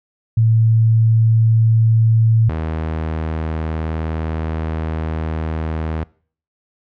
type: tone pair in turn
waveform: sine / sawtooth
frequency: 112.5 / 79.55 Hz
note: A2 / D#2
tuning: +39 / +39 cents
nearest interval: tritone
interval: 600 cents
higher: first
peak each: -10 / -16 dBFS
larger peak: first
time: 0.37-2.49 / 2.49-6.04 s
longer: second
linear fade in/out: 5 ms
effects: noise-tail reverb RT60 0.5 s tail -23 dB re dry + low-pass 2000 Hz 12 dB/octave